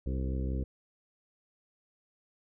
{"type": "harmonic tone with a mistuned harmonic", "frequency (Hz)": 65.41, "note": "C2", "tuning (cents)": 0, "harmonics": [1, 2, 3, 4, 5, 6, 7, 8], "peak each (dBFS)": [-31, -38, -41, -42, -44, -48, -48, -49], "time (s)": [0.06, 0.64], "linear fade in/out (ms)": 5, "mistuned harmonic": 7, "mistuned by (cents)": -25, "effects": []}